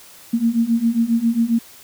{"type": "beating tone pair", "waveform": "sine", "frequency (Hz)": [226.8, 234.2], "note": ["A#3", "A#3"], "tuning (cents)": [-47, 8], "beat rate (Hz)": 7.4, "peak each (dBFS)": [-19, -17], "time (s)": [0.33, 1.59], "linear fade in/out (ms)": 10, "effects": ["white hiss -44 dBFS RMS until 1.83 s"]}